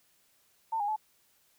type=tone with pitch steps; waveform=sine; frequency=897 / 818 / 862 Hz; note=A5 / G#5 / A5; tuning=+33 / -26 / -36 cents; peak=-28 dBFS; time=0.72-0.963 s; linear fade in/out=10 ms; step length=81 ms; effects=white hiss -68 dBFS RMS until 1.58 s